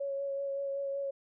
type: tone with vibrato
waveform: sine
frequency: 554.4 Hz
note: C#5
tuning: in tune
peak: -32 dBFS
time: 0-1.11 s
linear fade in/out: 10 ms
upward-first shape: sine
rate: 5.3 Hz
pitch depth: 15 cents each way
effects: none